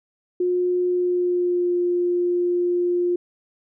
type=tone with pitch glide; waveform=sine; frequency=359 to 352.8 Hz; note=F4 to F4; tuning=+48 to +18 cents; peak=-18 dBFS; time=0.4-3.16 s; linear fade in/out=5 ms; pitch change=-30 cents; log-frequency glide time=0.86-1.75 s; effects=none